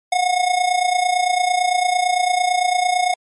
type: tone with amplitude modulation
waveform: square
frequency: 725 Hz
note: F#5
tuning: 35 cents flat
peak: -13 dBFS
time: 0.12-3.14 s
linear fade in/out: 5 ms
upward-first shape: sine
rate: 28.9 Hz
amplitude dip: 70%
effects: MP3 48 kbps